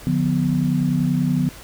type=chord; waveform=sine; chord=B diminished; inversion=first; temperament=equal with one note detuned; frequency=146.83 / 177.46 / 246.9 Hz; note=D3 / F3 / B3; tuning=0 / +28 / 0 cents; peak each=-21 dBFS; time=0.07-1.49 s; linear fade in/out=0 ms; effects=added 50 Hz sine -46 dBFS peak until 1.63 s + pink hiss -41 dBFS RMS until 1.63 s